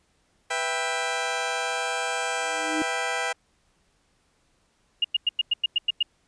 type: chord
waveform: 15% pulse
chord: E minor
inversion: second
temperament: just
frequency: 494.4 / 659.3 / 791.1 Hz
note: B4 / E5 / G5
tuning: +2 / 0 / +16 cents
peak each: -25 / -25 / -22 dBFS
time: 0.5-3.33 s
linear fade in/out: 10 ms
type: tone with exponential growth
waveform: sine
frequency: 311.1 Hz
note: D#4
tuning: in tune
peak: -22 dBFS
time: 2.36-2.82 s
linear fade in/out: 0 ms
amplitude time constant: 100 ms
type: tone bursts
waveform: sine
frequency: 2846 Hz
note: F7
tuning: 32 cents sharp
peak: -18 dBFS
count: 9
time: 5.02-6.029 s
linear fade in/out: 5 ms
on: 25 ms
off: 98 ms
effects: pink hiss -67 dBFS RMS until 6.27 s + resampled to 22050 Hz